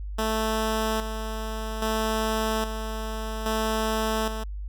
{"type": "tone with tremolo", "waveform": "10% pulse", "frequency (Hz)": 219.7, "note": "A3", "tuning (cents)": -2, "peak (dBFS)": -16, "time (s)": [0.18, 4.44], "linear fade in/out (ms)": 10, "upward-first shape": "square", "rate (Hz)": 0.61, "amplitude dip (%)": 60, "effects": ["added 50 Hz sine -31 dBFS peak until 4.68 s"]}